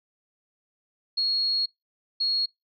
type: tone bursts at uneven times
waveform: sine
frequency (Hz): 4308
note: C8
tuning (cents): +50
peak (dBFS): -22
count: 2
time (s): 1.17-1.66 / 2.2-2.46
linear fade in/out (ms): 10
effects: noise-tail reverb RT60 0.2 s tail -24 dB re dry